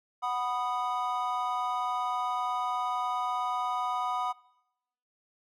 triangle chord, B major, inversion second, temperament equal with one note detuned, 740 / 987.8 / 1238.8 Hz, F#5 / B5 / D#6, 0 / 0 / -8 cents, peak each -31 dBFS, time 0.22-4.33 s, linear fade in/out 20 ms, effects noise-tail reverb RT60 0.9 s tail -22 dB re dry

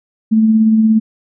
sine tone with tremolo, 220 Hz, A3, in tune, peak -6 dBFS, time 0.31-1 s, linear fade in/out 20 ms, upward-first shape sine, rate 17 Hz, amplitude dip 30%, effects none

